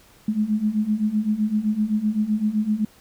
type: beating tone pair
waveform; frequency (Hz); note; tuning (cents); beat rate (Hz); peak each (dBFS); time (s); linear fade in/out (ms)
sine; 208.5 / 216.3; G#3 / A3; +7 / -29; 7.8; -24 / -21; 0.28-2.85; 5
effects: pink hiss -53 dBFS RMS until 3 s